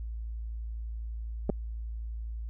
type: clicks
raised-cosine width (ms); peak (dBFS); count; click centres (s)
2; -15; 2; 1.494 / 1.499
effects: added 56 Hz sine -34 dBFS peak until 2.49 s